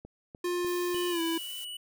click train, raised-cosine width 2 ms, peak -31 dBFS, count 4, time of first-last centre 0.05-0.946 s, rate 3.35 Hz
square tone with pitch glide, 353.7 to 330 Hz, F4 to E4, +22 to +2 cents, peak -29 dBFS, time 0.44-1.38 s, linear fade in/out 5 ms, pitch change -120 cents, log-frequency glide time 1.1-1.21 s
blue noise, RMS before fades -45 dBFS, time 0.66-1.65 s, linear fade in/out 10 ms
square tone with vibrato, 2960 Hz, F#7, in tune, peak -38 dBFS, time 0.94-1.77 s, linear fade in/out 5 ms, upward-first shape sine, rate 3.7 Hz, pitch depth 10 cents each way
effects none

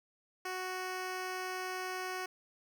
10% pulse tone with notch filter, 370 Hz, F#4, in tune, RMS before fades -39 dBFS, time 0.45-2.26 s, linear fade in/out 5 ms, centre 11000 Hz, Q 1.8, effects none

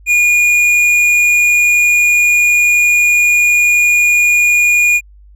sine tone with tanh clipping, 2437 Hz, D#7, 37 cents flat, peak -9 dBFS, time 0.06-5.01 s, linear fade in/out 50 ms, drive 10 dB, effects added 50 Hz sine -38 dBFS peak until 5.35 s

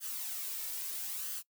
blue noise with flanger, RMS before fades -39 dBFS, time 0-1.43 s, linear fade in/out 50 ms, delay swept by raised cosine 0.63 to 2.23 ms, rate 0.76 Hz, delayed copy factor +0.5, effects noise-tail reverb RT60 0.1 s tail -22 dB re dry

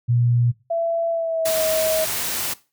sine tone, 120.2 Hz, B2, 46 cents flat, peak -15 dBFS, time 0.08-0.52 s, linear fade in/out 20 ms
sine tone with pitch glide, 669 to 634.7 Hz, E5 to D#5, +25 to +34 cents, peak -19 dBFS, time 0.7-2.05 s, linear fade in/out 10 ms, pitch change -91 cents, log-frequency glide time 1.1-1.66 s
white noise, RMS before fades -25 dBFS, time 1.45-2.54 s, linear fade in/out 10 ms
effects noise-tail reverb RT60 0.3 s tail -19 dB re dry

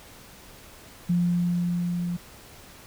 sine tone with level ramp, 174.9 Hz, F3, 3 cents sharp, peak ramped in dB -19 to -26 dBFS, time 1.09-2.17 s, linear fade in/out 10 ms, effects pink hiss -48 dBFS RMS until 2.86 s

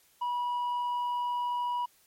sine tone with tanh clipping, 973 Hz, B5, 26 cents flat, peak -29 dBFS, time 0.21-1.86 s, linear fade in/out 10 ms, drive 3 dB, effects white hiss -64 dBFS RMS until 2.06 s + MP3 64 kbps

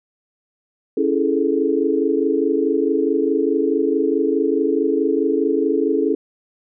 sine chord, A major seventh, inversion first, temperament equal, 277.2 / 329.6 / 415.3 / 440 Hz, C#4 / E4 / G#4 / A4, 0 / 0 / 0 / 0 cents, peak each -21 dBFS, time 0.97-6.15 s, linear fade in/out 5 ms, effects none

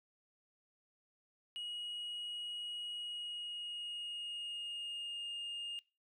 sine tone with pitch glide, 2897 to 2831 Hz, F#7 to F7, -37 to +23 cents, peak -38 dBFS, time 1.56-5.79 s, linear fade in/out 0 ms, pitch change -40 cents, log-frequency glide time 2.95-5.29 s, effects noise-tail reverb RT60 0.3 s tail -23 dB re dry + tanh soft clip ceiling -39 dBFS

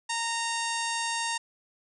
harmonic tone, 924 Hz, A#5, 16 cents flat, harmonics 1 / 2 / 3 / 4 / 5 / 6 / 7 / 8 / 9 / 10, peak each -32 / -35 / -37 / -38 / -39 / -40 / -40 / -41 / -42 / -42 dBFS, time 0.09-1.38 s, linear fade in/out 10 ms, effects none

